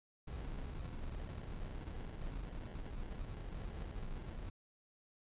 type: noise with sample-and-hold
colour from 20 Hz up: brown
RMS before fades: -44 dBFS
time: 0.27-4.5 s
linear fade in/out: 10 ms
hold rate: 1225 Hz
effects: resampled to 8000 Hz